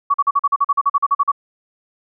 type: tone bursts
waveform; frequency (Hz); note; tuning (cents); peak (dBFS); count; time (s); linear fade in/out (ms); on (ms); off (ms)
sine; 1128; C#6; +30; -11; 15; 0.1-1.318; 10; 42; 42
effects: none